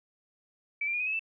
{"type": "tone with pitch steps", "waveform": "sine", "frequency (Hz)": [2305, 2370, 2436, 2505, 2575, 2648], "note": ["D7", "D7", "D#7", "D#7", "E7", "E7"], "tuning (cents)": [-33, 15, -37, 11, -41, 7], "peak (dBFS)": -28, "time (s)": [0.81, 1.194], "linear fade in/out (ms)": 5, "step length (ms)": 64, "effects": []}